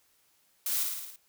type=noise with echo; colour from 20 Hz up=blue; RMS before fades=-31 dBFS; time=0.66-0.83 s; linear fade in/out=2 ms; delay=55 ms; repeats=6; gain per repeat=-3 dB; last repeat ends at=1.16 s; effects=white hiss -68 dBFS RMS until 1.28 s